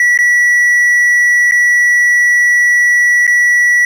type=tone with dropouts; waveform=triangle; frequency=1945 Hz; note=B6; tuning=27 cents flat; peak=-5 dBFS; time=0-3.85 s; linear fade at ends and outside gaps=2 ms; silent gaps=0.176-0.188 / 1.512-1.52 / 3.268-3.276 s; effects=none